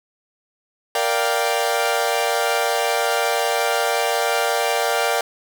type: chord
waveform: sawtooth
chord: G minor seventh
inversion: first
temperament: equal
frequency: 466.2 / 587.3 / 698.5 / 784 Hz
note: Bb4 / D5 / F5 / G5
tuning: 0 / 0 / 0 / 0 cents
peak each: -20 dBFS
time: 0.95-5.21 s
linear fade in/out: 2 ms
effects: none